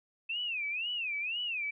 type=tone with vibrato; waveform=sine; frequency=2603 Hz; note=E7; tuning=22 cents flat; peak=-32 dBFS; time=0.29-1.71 s; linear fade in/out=10 ms; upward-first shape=sine; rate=2 Hz; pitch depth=220 cents each way; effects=none